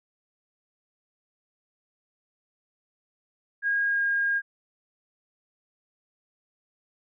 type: tone with pitch glide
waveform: sine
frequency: 1632 to 1621.7 Hz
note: G#6 to G#6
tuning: -31 to -42 cents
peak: -22 dBFS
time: 3.62-4.42 s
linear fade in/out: 50 ms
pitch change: -11 cents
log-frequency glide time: 3.85-4.02 s
effects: none